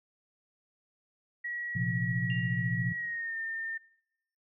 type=tone with pitch glide; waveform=sine; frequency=1918 to 1810.4 Hz; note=A#6 to A6; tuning=+49 to +49 cents; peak=-33 dBFS; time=1.44-3.78 s; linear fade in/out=10 ms; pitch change=-100 cents; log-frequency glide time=2.94-3.37 s
type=chord; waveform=sine; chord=Bb suspended second; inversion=none; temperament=equal; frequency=116.54 / 130.81 / 174.61 Hz; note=Bb2 / C3 / F3; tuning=0 / 0 / 0 cents; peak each=-33 dBFS; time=1.75-2.93 s; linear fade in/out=10 ms
type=tone with exponential decay; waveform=sine; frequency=2791 Hz; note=F7; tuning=2 cents flat; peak=-37 dBFS; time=2.3-2.75 s; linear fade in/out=1 ms; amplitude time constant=97 ms
effects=noise-tail reverb RT60 0.8 s tail -22 dB re dry